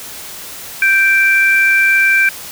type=tone pair together; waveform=sine; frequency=1568 / 2349 Hz; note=G6 / D7; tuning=0 / 0 cents; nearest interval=perfect fifth; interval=700 cents; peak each=-11 dBFS; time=0.82-2.29 s; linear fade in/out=2 ms; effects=white hiss -30 dBFS RMS until 2.51 s